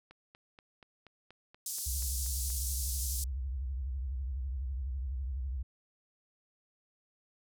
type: click train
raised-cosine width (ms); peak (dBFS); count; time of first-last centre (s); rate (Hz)
0.3; -37; 11; 0.11-2.502; 4.18
type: band-pass noise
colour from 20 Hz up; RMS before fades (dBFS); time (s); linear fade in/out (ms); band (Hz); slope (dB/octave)
white; -38; 1.66-3.24; 2; 5100 to 13000; 24
type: tone with vibrato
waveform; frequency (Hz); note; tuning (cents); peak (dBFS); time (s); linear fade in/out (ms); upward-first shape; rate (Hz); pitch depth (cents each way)
sine; 65.41; C2; 0; -33; 1.86-5.63; 10; triangle; 12; 200
effects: none